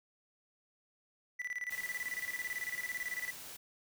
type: tone with tremolo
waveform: triangle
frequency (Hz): 1975.5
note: B6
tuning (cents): 0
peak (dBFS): -33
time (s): 1.39-3.31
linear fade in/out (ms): 10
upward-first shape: square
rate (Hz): 18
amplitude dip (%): 80
type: noise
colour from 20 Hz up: white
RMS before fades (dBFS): -48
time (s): 1.7-3.57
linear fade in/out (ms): 10
effects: none